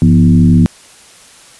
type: tone with frequency modulation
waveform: sine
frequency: 170 Hz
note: F3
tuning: 46 cents flat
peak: -4 dBFS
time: 0.02-0.66 s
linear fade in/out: 0 ms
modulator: 72.7 Hz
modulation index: 1.2
effects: white hiss -40 dBFS RMS until 1.59 s + resampled to 24000 Hz